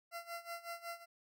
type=tone with tremolo; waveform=20% pulse; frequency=682 Hz; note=F5; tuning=41 cents flat; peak=-36 dBFS; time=0.11-1.06 s; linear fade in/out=50 ms; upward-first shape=sine; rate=5.4 Hz; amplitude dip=85%; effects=none